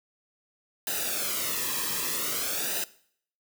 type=noise with flanger; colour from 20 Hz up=white; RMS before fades=-30 dBFS; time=0.87-2.84 s; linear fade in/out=2 ms; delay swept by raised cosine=0.9 to 1.4 ms; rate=0.51 Hz; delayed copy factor=-0.75; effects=noise-tail reverb RT60 0.6 s tail -19 dB re dry